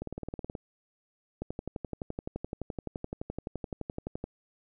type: two click trains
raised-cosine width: 2 ms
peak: -21 / -23 dBFS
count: 34 / 11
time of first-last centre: 1.42-4.241 / 0.02-0.552 s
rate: 11.7 / 18.8 Hz
effects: none